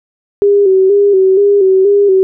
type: tone with vibrato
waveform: sine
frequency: 392 Hz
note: G4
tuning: in tune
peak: -5 dBFS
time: 0.42-2.23 s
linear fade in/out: 0 ms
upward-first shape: square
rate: 2.1 Hz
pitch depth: 55 cents each way
effects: none